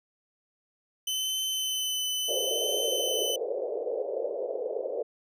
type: tone with vibrato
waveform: sawtooth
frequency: 3039 Hz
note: F#7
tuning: 46 cents sharp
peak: -25 dBFS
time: 1.07-3.36 s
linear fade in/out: 5 ms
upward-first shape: triangle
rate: 0.73 Hz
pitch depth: 15 cents each way
type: band-pass noise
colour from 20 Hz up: white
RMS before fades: -32 dBFS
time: 2.28-5.03 s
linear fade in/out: 10 ms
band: 420 to 570 Hz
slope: 48 dB/octave
effects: none